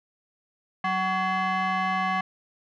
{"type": "tone with frequency modulation", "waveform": "sine", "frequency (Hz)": 186.9, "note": "F#3", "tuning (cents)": 18, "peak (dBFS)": -21, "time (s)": [0.84, 2.21], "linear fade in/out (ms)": 5, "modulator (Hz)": 939, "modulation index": 1.8, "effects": ["tanh soft clip ceiling -21 dBFS"]}